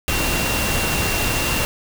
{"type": "tone in noise", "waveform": "sine", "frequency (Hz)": 2750, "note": "F7", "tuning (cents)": -27, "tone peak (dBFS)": -26, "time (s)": [0.08, 1.65], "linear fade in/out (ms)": 0, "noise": "pink", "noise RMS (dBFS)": -21, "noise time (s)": [0.08, 1.65], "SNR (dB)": -8, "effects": []}